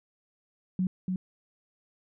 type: tone with echo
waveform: sine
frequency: 185 Hz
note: F#3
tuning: in tune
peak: -24 dBFS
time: 0.79-0.87 s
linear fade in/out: 2 ms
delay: 290 ms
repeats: 1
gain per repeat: -3 dB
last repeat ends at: 1.16 s
effects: none